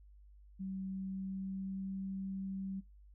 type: tone with pitch glide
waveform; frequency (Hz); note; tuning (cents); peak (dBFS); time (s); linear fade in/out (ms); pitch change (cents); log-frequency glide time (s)
sine; 190.7 to 192.47; G3 to G3; -47 to -31; -38; 0.59-2.81; 20; +16; 0.9-1.97
effects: noise-tail reverb RT60 0.2 s tail -22 dB re dry + added 50 Hz sine -56 dBFS peak until 3.14 s